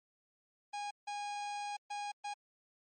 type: tone bursts at uneven times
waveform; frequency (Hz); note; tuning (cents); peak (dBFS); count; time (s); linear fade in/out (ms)
45% pulse; 821; G#5; -20; -38; 4; 0.73-0.91 / 1.07-1.77 / 1.9-2.12 / 2.24-2.34; 10
effects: MP3 32 kbps